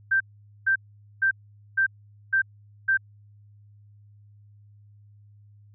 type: tone bursts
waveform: sine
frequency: 1568 Hz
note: G6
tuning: in tune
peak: -18 dBFS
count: 6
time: 0.11-2.974 s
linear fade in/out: 10 ms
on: 94 ms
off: 460 ms
effects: added 103 Hz sine -50 dBFS peak until 5.74 s